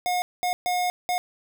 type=tone bursts at uneven times; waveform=square; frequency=720 Hz; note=F#5; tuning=47 cents flat; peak=-23 dBFS; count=4; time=0.06-0.22 / 0.43-0.53 / 0.66-0.9 / 1.09-1.18 s; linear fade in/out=0 ms; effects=none